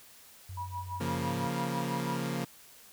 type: tone with pitch glide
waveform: sine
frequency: 92.5 to 106.25 Hz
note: F#2 to G#2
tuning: 0 to +40 cents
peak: -39 dBFS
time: 0.49-1.47 s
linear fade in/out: 5 ms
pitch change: +240 cents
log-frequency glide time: 1.23-1.35 s
type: tone with tremolo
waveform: sine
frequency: 970 Hz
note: B5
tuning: 31 cents flat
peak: -34 dBFS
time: 0.57-2.17 s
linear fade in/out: 5 ms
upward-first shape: sine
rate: 6 Hz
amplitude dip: 95%
type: chord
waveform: sawtooth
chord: Bb minor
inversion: first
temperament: equal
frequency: 138.59 / 174.61 / 233.1 Hz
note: Db3 / F3 / Bb3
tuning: 0 / 0 / 0 cents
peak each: -32 dBFS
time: 1-2.45 s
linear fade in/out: 10 ms
effects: white hiss -55 dBFS RMS until 2.92 s